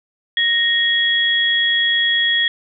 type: tone pair together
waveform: sine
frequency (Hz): 1864.7 / 3323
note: A#6 / G#7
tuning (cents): 0 / 0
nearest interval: minor seventh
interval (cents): 1000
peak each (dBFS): -17 / -16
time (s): 0.37-2.48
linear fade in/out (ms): 2
effects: none